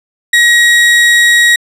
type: tone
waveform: 35% pulse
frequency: 1899 Hz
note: A#6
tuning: 32 cents sharp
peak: -3 dBFS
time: 0.33-1.56 s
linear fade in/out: 5 ms
effects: low-pass 10000 Hz 12 dB/octave